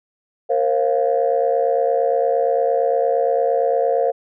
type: chord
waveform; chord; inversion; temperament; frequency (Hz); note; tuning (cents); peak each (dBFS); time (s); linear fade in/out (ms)
sine; Bb suspended second; none; equal with one note detuned; 466.2 / 534.9 / 698.5; Bb4 / C5 / F5; 0 / +38 / 0; -19 / -18 / -20; 0.49-4.12; 20
effects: tanh soft clip ceiling -7 dBFS